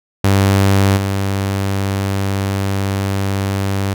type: tone with level steps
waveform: sawtooth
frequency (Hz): 98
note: G2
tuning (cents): 0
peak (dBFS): -6 / -12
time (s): 0.24-3.94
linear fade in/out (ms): 5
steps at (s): 0.96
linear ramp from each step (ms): 20
effects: none